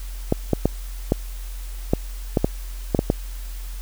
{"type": "clicks", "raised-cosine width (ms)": 2, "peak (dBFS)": -3, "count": 10, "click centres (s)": [0.324, 0.533, 0.656, 1.121, 1.935, 2.372, 2.445, 2.948, 2.991, 3.101], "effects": ["added 43 Hz sine -29 dBFS peak until 3.81 s", "white hiss -44 dBFS RMS until 3.81 s"]}